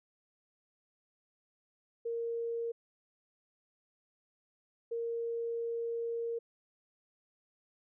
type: tone bursts at uneven times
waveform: sine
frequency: 464.6 Hz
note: A#4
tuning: 6 cents flat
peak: -33 dBFS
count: 2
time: 2.05-2.72 / 4.91-6.39 s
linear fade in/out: 10 ms
effects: none